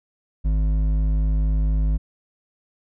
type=tone with hard clipping; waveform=sine; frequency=52.1 Hz; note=G#1; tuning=6 cents sharp; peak=-19 dBFS; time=0.44-1.98 s; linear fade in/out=20 ms; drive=8 dB; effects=none